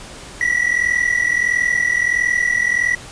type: tone pair together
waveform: triangle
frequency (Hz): 1923 / 1964.5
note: B6 / B6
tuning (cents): -47 / -10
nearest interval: unison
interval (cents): 37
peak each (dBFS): -16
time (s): 0.41-2.95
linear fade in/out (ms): 2
effects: pink hiss -36 dBFS RMS until 3.11 s + resampled to 22050 Hz